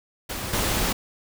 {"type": "noise with level steps", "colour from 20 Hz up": "pink", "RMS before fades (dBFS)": [-31, -24], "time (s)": [0.29, 0.93], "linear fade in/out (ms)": 10, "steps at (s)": 0.53, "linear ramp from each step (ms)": 5, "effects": []}